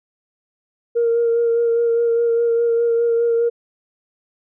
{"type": "tone with vibrato", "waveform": "sine", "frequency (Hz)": 466.3, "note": "A#4", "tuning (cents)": 1, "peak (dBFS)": -13, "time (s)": [0.95, 3.5], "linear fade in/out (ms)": 20, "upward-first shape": "sine", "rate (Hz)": 4.9, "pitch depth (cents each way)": 18, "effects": ["tanh soft clip ceiling -10 dBFS"]}